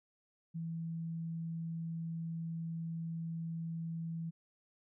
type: tone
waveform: sine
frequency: 164.81 Hz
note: E3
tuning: in tune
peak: -37 dBFS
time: 0.54-4.31 s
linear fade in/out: 20 ms
effects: none